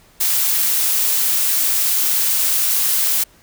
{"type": "noise", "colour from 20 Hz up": "blue", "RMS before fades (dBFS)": -17, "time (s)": [0.2, 3.24], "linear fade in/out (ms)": 10, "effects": ["pink hiss -51 dBFS RMS until 3.42 s"]}